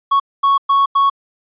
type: tone bursts at uneven times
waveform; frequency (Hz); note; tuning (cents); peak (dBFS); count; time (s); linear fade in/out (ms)
triangle; 1108.7; C#6; 0; -8; 4; 0.11-0.2 / 0.43-0.58 / 0.69-0.86 / 0.95-1.1; 10
effects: resampled to 8000 Hz